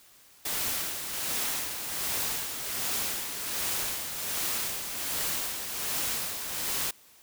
white noise with tremolo, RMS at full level -30 dBFS, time 0.45-6.91 s, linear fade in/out 5 ms, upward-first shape sine, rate 1.3 Hz, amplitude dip 50%, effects white hiss -57 dBFS RMS until 7.22 s

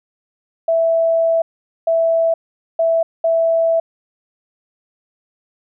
sine tone bursts at uneven times, 659.3 Hz, E5, in tune, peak -12 dBFS, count 4, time 0.68-1.42 / 1.87-2.34 / 2.79-3.03 / 3.24-3.8 s, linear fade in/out 5 ms, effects none

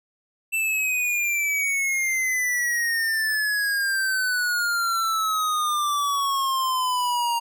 square exponential sweep, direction down, 2671 to 932.3 Hz, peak -22 dBFS, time 0.52-7.4 s, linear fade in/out 20 ms, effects none

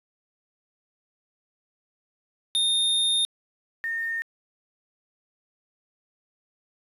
square / sine tone pair in turn, 3657 / 1828.5 Hz, A#7 / A#6, -34 / -34 cents, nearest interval octave, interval 1200 cents, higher first, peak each -21 / -26 dBFS, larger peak first, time 2.55-3.25 / 3.84-4.22 s, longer first, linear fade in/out 0 ms, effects resampled to 32000 Hz + 9-bit

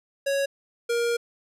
square tone pair in turn, 554.4 / 471.1 Hz, C#5 / A#4, 0 / +18 cents, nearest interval minor third, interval 282 cents, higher first, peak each -23 dBFS, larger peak neither, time 0.26-0.46 / 0.89-1.17 s, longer second, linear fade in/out 10 ms, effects low-pass 12000 Hz 12 dB/octave

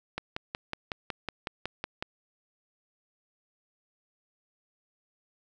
click train, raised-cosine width 0.3 ms, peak -16 dBFS, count 11, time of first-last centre 0.18-2.025 s, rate 5.42 Hz, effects none

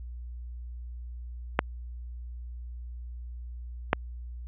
clicks, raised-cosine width 0.5 ms, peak -5 dBFS, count 2, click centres 1.591 / 3.931 s, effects added 60 Hz sine -37 dBFS peak until 4.47 s + resampled to 8000 Hz

